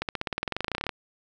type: accelerating click train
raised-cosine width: 0.3 ms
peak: -12 dBFS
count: 21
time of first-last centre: 0.02-0.892 s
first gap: 68 ms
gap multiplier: 0.95
effects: none